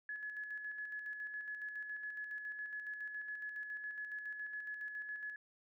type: tone with tremolo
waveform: sine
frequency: 1700 Hz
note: G#6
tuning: 40 cents sharp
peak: -40 dBFS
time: 0.09-5.36 s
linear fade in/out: 2 ms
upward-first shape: square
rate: 7.2 Hz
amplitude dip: 40%
effects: none